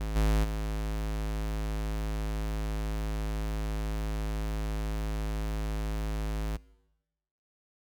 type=tone with level steps; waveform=square; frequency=53 Hz; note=G#1; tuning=36 cents sharp; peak=-31 / -23 / -30 dBFS; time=0-6.57 s; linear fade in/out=10 ms; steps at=0.15 / 0.43 s; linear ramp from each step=20 ms; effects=noise-tail reverb RT60 1.0 s tail -22 dB re dry